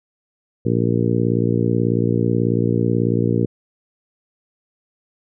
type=harmonic tone; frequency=58.27 Hz; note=A#1; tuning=in tune; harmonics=2 / 3 / 4 / 5 / 6 / 7 / 8; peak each=-20 / -22 / -23 / -24 / -25 / -25 / -26 dBFS; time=0.65-3.46 s; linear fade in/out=10 ms; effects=none